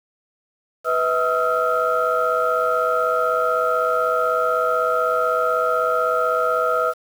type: tone cluster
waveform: sine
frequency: 495.8 / 643 / 1273 / 1369 Hz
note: B4 / E5 / D#6 / F6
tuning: +7 / -43 / +39 / -35 cents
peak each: -22 dBFS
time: 0.84-6.94 s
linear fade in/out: 50 ms
effects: tanh soft clip ceiling -8 dBFS + 7-bit